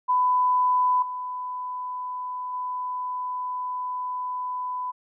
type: tone with level steps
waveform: sine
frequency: 1000 Hz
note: B5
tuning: 21 cents sharp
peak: -18 / -29 / -27 dBFS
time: 0.08-4.92 s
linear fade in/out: 20 ms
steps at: 1.02 / 2.53 s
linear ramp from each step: 5 ms
effects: none

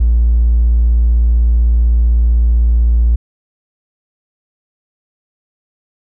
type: tone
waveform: triangle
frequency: 57.9 Hz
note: A#1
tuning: 11 cents flat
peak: -4 dBFS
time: 0-3.16 s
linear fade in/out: 10 ms
effects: tanh soft clip ceiling -4 dBFS

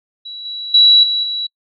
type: tone with level steps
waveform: sine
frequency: 3915 Hz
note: B7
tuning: 16 cents flat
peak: -27 / -23 / -5 / -14 / -18 dBFS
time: 0.25-1.47 s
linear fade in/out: 10 ms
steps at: 0.45 / 0.74 / 1.03 / 1.23 s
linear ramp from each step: 5 ms
effects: noise-tail reverb RT60 0.1 s tail -26 dB re dry + MP3 48 kbps

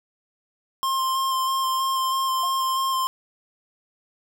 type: tone with vibrato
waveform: square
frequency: 1057 Hz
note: C6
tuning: 17 cents sharp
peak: -22 dBFS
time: 0.83-3.07 s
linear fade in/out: 0 ms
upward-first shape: square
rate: 3.1 Hz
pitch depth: 12 cents each way
type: tone with exponential decay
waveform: sine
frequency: 706 Hz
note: F5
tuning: 19 cents sharp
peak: -30 dBFS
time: 2.43-2.58 s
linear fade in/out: 5 ms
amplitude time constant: 32 ms
effects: none

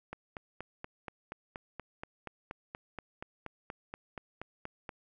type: click train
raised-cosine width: 0.5 ms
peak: -25 dBFS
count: 21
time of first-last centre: 0.13-4.892 s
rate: 4.2 Hz
effects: none

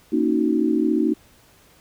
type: chord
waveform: sine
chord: D# minor seventh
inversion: second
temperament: equal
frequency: 233.1 / 277.2 / 311.1 / 370 Hz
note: A#3 / C#4 / D#4 / F#4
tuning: 0 / 0 / 0 / 0 cents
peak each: -23 / -24 / -20 / -25 dBFS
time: 0.12-1.14 s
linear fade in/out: 10 ms
effects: pink hiss -54 dBFS RMS until 1.8 s

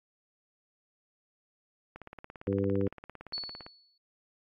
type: click train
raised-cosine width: 0.5 ms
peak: -29 dBFS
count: 31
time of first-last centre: 1.96-3.665 s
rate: 17.6 Hz
type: harmonic tone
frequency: 98.6 Hz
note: G2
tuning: 11 cents sharp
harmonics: 1 / 2 / 3 / 4 / 5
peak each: -33 / -33 / -33 / -33 / -33 dBFS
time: 2.47-2.88 s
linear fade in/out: 5 ms
type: tone with exponential decay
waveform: sine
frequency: 4424 Hz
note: C#8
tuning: 4 cents flat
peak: -31 dBFS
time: 3.33-3.98 s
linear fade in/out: 5 ms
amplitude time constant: 140 ms
effects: AAC 64 kbps

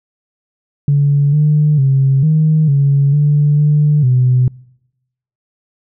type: tone with pitch steps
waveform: sine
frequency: 142.9 / 150.4 / 135.4 / 156 / 140.2 / 146.9 / 148.9 / 126.5 Hz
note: D3 / D3 / C#3 / D#3 / C#3 / D3 / D3 / B2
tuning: -47 / +42 / -40 / +5 / +20 / +1 / +24 / +42 cents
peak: -7 dBFS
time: 0.88-4.48 s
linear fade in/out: 2 ms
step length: 450 ms
effects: noise-tail reverb RT60 0.9 s tail -26 dB re dry + tanh soft clip ceiling -3 dBFS

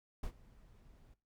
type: noise with ADSR envelope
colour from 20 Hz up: brown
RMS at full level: -38 dBFS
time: 0.23-1.14 s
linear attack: 6 ms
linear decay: 78 ms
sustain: -23 dB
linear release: 4 ms
effects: noise-tail reverb RT60 0.3 s tail -17 dB re dry

